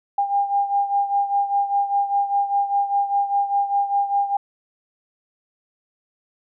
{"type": "beating tone pair", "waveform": "sine", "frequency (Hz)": [802, 807], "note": ["G5", "G#5"], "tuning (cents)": [39, -50], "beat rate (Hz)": 5, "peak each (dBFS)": [-19, -24], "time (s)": [0.18, 4.37], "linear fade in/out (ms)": 5, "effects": []}